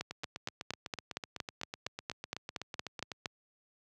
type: two click trains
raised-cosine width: 0.2 ms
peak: -22 / -18 dBFS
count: 25 / 15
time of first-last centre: 0.11-3.118 / 0.01-3.258 s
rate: 7.98 / 4.31 Hz
effects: high-pass 80 Hz 12 dB/octave